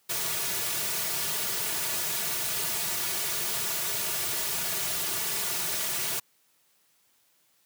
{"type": "noise with comb filter", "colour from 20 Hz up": "white", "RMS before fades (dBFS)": -30, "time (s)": [0.09, 6.2], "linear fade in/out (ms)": 10, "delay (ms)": 3.8, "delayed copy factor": -0.9, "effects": ["white hiss -67 dBFS RMS until 7.65 s", "high-pass 100 Hz 12 dB/octave"]}